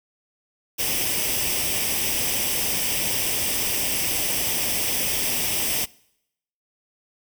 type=noise with comb filter; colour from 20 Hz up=white; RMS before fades=-24 dBFS; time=0.78-5.86 s; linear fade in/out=20 ms; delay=0.36 ms; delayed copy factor=+0.65; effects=noise-tail reverb RT60 0.8 s tail -24 dB re dry